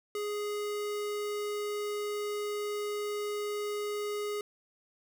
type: tone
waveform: square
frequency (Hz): 415.3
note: G#4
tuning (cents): 0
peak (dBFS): -33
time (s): 0.15-4.41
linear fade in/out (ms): 2
effects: 12-bit